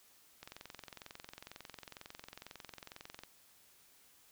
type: click train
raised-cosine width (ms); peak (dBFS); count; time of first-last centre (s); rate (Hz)
0.2; -30; 63; 0.43-3.235; 22.1
effects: white hiss -65 dBFS RMS until 4.31 s